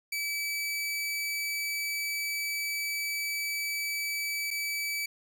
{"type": "tone with dropouts", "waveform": "sawtooth", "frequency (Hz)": 2300, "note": "D7", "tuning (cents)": -37, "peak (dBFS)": -27, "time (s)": [0.12, 5.06], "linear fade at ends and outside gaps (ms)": 5, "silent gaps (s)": [4.506, 4.51], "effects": []}